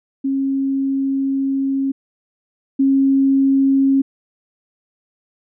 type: tone pair in turn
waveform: sine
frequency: 271.4 / 271.4 Hz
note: C#4 / C#4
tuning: -36 / -36 cents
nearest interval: unison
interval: 0 cents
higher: neither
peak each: -16 / -11 dBFS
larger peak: second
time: 0.24-1.92 / 2.79-4.02 s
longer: first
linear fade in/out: 10 ms
effects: none